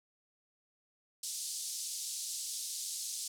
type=band-pass noise; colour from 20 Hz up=white; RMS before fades=-40 dBFS; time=1.23-3.28 s; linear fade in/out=5 ms; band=4200 to 9600 Hz; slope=24 dB/octave; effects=none